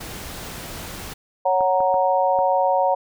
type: noise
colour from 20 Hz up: pink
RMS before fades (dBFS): -34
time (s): 0-1.14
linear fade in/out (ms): 10
type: chord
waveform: sine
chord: F# major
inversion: second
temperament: equal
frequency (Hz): 554.4 / 740 / 932.3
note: C#5 / F#5 / A#5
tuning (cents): 0 / 0 / 0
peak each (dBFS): -20 / -20 / -21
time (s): 1.45-2.95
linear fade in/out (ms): 10
type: clicks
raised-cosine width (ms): 1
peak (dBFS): -20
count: 4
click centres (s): 1.608 / 1.805 / 1.942 / 2.389
effects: none